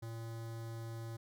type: tone with notch filter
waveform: square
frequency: 114.2 Hz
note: A#2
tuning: 35 cents flat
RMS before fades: -44 dBFS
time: 0.02-1.17 s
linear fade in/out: 10 ms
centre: 2600 Hz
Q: 1.7
effects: none